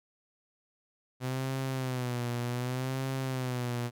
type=tone with vibrato; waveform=sawtooth; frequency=126.7 Hz; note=B2; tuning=45 cents sharp; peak=-27 dBFS; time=1.2-3.91 s; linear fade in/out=50 ms; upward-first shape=sine; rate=0.66 Hz; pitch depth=87 cents each way; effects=none